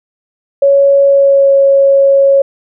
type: tone with pitch glide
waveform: sine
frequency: 557 to 550.9 Hz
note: C#5 to C#5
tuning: +8 to -11 cents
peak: -4 dBFS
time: 0.62-2.42 s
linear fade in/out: 5 ms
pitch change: -19 cents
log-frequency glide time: 1.05-1.52 s
effects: none